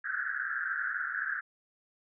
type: band-pass noise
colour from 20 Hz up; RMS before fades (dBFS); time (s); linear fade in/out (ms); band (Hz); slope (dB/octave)
white; -34; 0.04-1.41; 10; 1400 to 1700; 96
effects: none